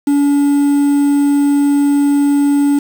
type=tone with quantisation; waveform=triangle; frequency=285.1 Hz; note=C#4; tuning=49 cents sharp; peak=-7 dBFS; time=0.07-2.79 s; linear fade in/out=5 ms; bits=5; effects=none